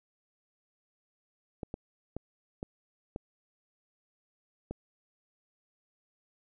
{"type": "clicks", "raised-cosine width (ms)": 2, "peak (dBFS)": -23, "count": 6, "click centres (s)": [1.632, 1.741, 2.166, 2.629, 3.161, 4.71], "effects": []}